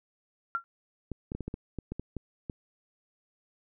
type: tone with exponential decay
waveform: sine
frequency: 1373 Hz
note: F6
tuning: 30 cents flat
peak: -23 dBFS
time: 0.55-0.64 s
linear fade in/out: 0 ms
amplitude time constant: 19 ms
type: clicks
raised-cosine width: 3 ms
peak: -22 dBFS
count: 11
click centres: 1.117 / 1.319 / 1.35 / 1.407 / 1.48 / 1.541 / 1.787 / 1.92 / 1.996 / 2.167 / 2.498 s
effects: none